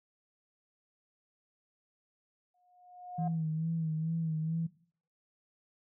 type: tone with exponential growth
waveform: sine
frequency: 720 Hz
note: F#5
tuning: 47 cents flat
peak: -33 dBFS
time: 2.54-3.28 s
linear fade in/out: 5 ms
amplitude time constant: 160 ms
type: tone with vibrato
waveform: sine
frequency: 160.9 Hz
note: E3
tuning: 42 cents flat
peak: -30 dBFS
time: 3.18-4.67 s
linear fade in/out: 10 ms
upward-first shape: sine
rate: 2.3 Hz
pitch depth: 49 cents each way
effects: noise-tail reverb RT60 0.5 s tail -18 dB re dry + tanh soft clip ceiling -22 dBFS

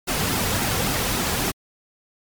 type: noise with flanger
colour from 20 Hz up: pink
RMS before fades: -23 dBFS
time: 0.07-1.52 s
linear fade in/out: 20 ms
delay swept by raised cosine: 1.7 to 3.4 ms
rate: 3.6 Hz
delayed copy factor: -0.5
effects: MP3 96 kbps

